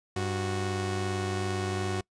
sawtooth tone pair together, 97.69 / 368.1 Hz, G2 / F#4, -5 / -9 cents, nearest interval octave + major seventh, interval 2296 cents, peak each -27 / -28 dBFS, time 0.16-2.01 s, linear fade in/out 5 ms, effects noise-tail reverb RT60 0.1 s tail -24 dB re dry + resampled to 22050 Hz

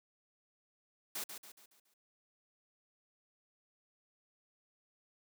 white noise with echo, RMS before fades -40 dBFS, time 1.15-1.24 s, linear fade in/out 5 ms, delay 140 ms, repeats 5, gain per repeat -7 dB, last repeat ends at 1.94 s, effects high-pass 200 Hz 12 dB/octave

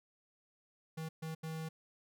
square tone bursts at uneven times, 159.9 Hz, D#3, 48 cents sharp, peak -40 dBFS, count 3, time 0.97-1.09 / 1.22-1.35 / 1.43-1.69 s, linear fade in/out 10 ms, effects none

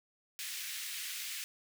pink high-pass noise, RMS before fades -41 dBFS, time 0.39-1.44 s, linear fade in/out 0 ms, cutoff 2000 Hz, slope 24 dB/octave, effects none

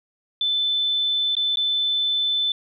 sine tone with dropouts, 3520 Hz, A7, in tune, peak -19 dBFS, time 0.41-2.52 s, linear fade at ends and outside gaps 2 ms, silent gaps 1.352-1.367 / 1.558-1.571 s, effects none

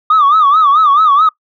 sine tone with vibrato, 1200 Hz, D6, 37 cents sharp, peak -4 dBFS, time 0.1-1.29 s, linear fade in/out 5 ms, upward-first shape sine, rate 4.6 Hz, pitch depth 140 cents each way, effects noise-tail reverb RT60 0.1 s tail -23 dB re dry + tanh soft clip ceiling -3 dBFS

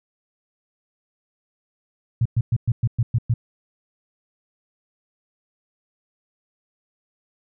sine tone bursts, 116.54 Hz, A#2, in tune, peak -15 dBFS, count 8, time 2.21-3.34 s, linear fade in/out 5 ms, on 45 ms, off 110 ms, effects none

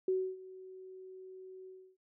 sine tone with ADSR envelope, 374.8 Hz, F#4, 22 cents sharp, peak -27 dBFS, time 0.08-1.97 s, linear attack 3 ms, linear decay 280 ms, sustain -20 dB, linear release 300 ms, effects none

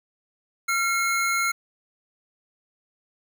square tone pair together, 1371 / 2163 Hz, F6 / C#7, -32 / -43 cents, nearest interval minor sixth, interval 789 cents, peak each -25 dBFS, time 0.68-1.52 s, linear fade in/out 10 ms, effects 9-bit

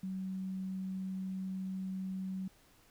sine tone, 188.9 Hz, F#3, 36 cents sharp, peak -36 dBFS, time 0.03-2.48 s, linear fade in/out 5 ms, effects pink hiss -65 dBFS RMS until 2.9 s

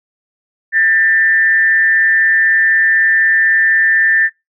sine tone with frequency modulation, 1788 Hz, A6, 27 cents sharp, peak -8 dBFS, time 0.72-4.3 s, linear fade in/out 50 ms, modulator 170 Hz, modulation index 0.46, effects noise-tail reverb RT60 0.2 s tail -26 dB re dry

